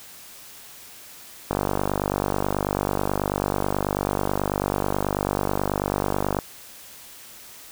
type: click train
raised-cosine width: 1 ms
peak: -8 dBFS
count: 241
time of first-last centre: 1.51-6.388 s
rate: 49.2 Hz
effects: white hiss -44 dBFS RMS until 7.71 s